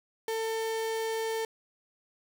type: tone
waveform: 35% pulse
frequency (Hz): 447.1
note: A4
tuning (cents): +28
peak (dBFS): -28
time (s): 0.28-1.45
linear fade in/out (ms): 2
effects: none